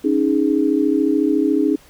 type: chord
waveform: sine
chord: C# suspended second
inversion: none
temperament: equal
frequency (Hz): 277.2 / 311.1 / 415.3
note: C#4 / D#4 / G#4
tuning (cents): 0 / 0 / 0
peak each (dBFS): -18 / -17 / -21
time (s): 0.04-1.76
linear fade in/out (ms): 10
effects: pink hiss -49 dBFS RMS until 1.89 s